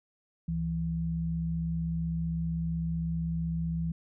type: tone pair together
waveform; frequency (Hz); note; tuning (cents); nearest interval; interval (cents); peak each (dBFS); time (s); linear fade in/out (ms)
sine; 69.3 / 164.99; C#2 / E3; 0 / +2; octave + minor third; 1502; -36 / -29; 0.48-3.92; 5
effects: none